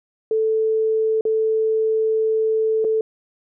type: tone with dropouts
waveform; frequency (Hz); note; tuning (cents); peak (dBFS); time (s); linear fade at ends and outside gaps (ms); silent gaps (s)
sine; 440; A4; 0; -16; 0.31-3.01; 2; 1.21-1.252 / 2.844-2.848
effects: none